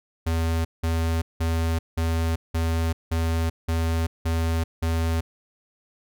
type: tone bursts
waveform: square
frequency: 82.1 Hz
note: E2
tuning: 6 cents flat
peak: -22 dBFS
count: 9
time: 0.26-5.21 s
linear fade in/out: 10 ms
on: 390 ms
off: 180 ms
effects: none